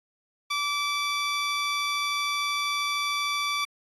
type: tone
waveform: 15% pulse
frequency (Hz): 1159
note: D6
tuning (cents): -23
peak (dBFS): -19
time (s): 0.5-3.65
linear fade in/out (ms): 10
effects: low-pass 8000 Hz 12 dB/octave + AAC 48 kbps